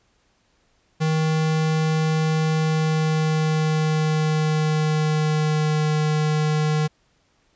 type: tone with pitch glide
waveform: square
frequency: 157.5 to 153.19 Hz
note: D#3 to D#3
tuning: +21 to -27 cents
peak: -19 dBFS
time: 1-6.88 s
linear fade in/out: 20 ms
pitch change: -48 cents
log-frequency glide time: 2.56-5.92 s
effects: pink hiss -64 dBFS RMS until 7.55 s + resampled to 16000 Hz